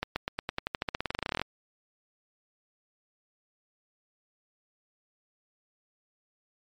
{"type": "accelerating click train", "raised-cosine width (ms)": 0.3, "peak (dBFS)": -13, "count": 24, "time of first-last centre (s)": [0.03, 1.416], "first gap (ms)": 130, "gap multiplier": 0.92, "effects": ["MP3 64 kbps"]}